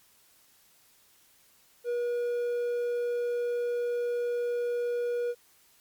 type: tone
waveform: triangle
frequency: 481.1 Hz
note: B4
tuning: 45 cents flat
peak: -25 dBFS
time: 1.84-5.35 s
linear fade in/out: 50 ms
effects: white hiss -62 dBFS RMS until 5.8 s + MP3 96 kbps